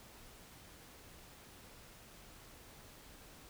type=silence; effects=pink hiss -57 dBFS RMS until 3.49 s

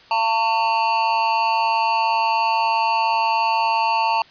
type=tone with amplitude modulation; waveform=square; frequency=901 Hz; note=A5; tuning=41 cents sharp; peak=-14 dBFS; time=0.11-4.22 s; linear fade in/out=2 ms; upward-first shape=sine; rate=217 Hz; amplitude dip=75%; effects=white hiss -48 dBFS RMS until 4.3 s + resampled to 11025 Hz

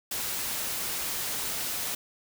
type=noise; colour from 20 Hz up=white; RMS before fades=-32 dBFS; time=0.11-1.95 s; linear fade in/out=5 ms; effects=none

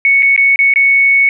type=tone with dropouts; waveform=sine; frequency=2217 Hz; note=C#7; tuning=in tune; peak=-6 dBFS; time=0.05-1.29 s; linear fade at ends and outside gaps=1 ms; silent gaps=0.224-0.229 / 0.363-0.377 / 0.559-0.59 / 0.738-0.759 s; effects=none

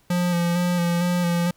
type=tone with vibrato; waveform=square; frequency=174.61 Hz; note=F3; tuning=in tune; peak=-20 dBFS; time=0.1-1.51 s; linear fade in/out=5 ms; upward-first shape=square; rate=2.2 Hz; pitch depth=23 cents each way; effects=pink hiss -61 dBFS RMS until 1.56 s

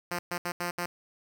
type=tone bursts at uneven times; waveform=5% pulse; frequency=175.2 Hz; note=F3; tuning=6 cents sharp; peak=-19 dBFS; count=5; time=0.11-0.19 / 0.31-0.38 / 0.45-0.52 / 0.6-0.71 / 0.78-0.86 s; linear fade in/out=5 ms; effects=none

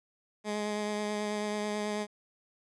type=tone with vibrato; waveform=15% pulse; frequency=209.6 Hz; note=G#3; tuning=16 cents sharp; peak=-25 dBFS; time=0.44-2.07 s; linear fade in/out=50 ms; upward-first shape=triangle; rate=9.2 Hz; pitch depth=18 cents each way; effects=resampled to 22050 Hz + 11-bit

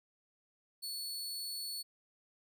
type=tone; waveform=sawtooth; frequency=4419 Hz; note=C#8; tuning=6 cents flat; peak=-36 dBFS; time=0.82-1.83 s; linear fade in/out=20 ms; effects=none

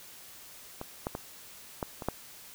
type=clicks; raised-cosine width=1 ms; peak=-23 / -17 / -20 / -17 / -24 / -14 dBFS; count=6; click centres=0.814 / 1.069 / 1.151 / 1.828 / 2.022 / 2.086 s; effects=white hiss -50 dBFS RMS until 2.54 s

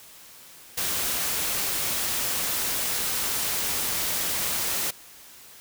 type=noise; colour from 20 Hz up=white; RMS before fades=-27 dBFS; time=0.77-4.91 s; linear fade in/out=10 ms; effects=white hiss -48 dBFS RMS until 5.6 s

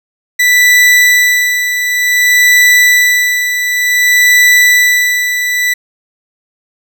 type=tone with tremolo; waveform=40% pulse; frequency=1975.5 Hz; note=B6; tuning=in tune; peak=-3 dBFS; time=0.39-5.74 s; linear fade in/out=10 ms; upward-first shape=sine; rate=0.55 Hz; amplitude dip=60%; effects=none

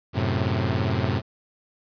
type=chord; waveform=sawtooth; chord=F# diminished; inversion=none; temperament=equal; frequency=92.5 / 110 / 130.81 Hz; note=F#2 / A2 / C3; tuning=0 / 0 / 0 cents; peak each=-22 / -22 / -23 dBFS; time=0.13-1.22 s; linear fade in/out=50 ms; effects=resampled to 11025 Hz + 9-bit

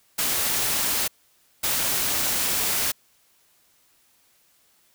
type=noise bursts at uneven times; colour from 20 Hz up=white; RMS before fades=-24 dBFS; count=2; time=0.18-1.08 / 1.63-2.92 s; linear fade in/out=10 ms; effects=white hiss -62 dBFS RMS until 4.94 s

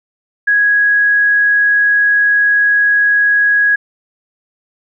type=tone; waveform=sine; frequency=1661.2 Hz; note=G#6; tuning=in tune; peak=-8 dBFS; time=0.47-3.76 s; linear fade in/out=10 ms; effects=none

